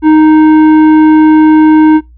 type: tone with tanh clipping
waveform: sine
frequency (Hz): 310.7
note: D#4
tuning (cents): -2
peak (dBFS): -3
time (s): 0.02-2.01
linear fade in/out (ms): 50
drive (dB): 11
effects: noise-tail reverb RT60 0.2 s tail -26 dB re dry + added 59 Hz sine -34 dBFS peak until 2.17 s